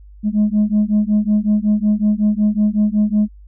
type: beating tone pair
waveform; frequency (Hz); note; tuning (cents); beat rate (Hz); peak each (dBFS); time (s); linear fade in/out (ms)
sine; 207.7 / 213.1; G#3 / G#3; 0 / +45; 5.4; -14; 0.23-3.29; 50
effects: tanh soft clip ceiling -9 dBFS + added 50 Hz sine -38 dBFS peak until 3.47 s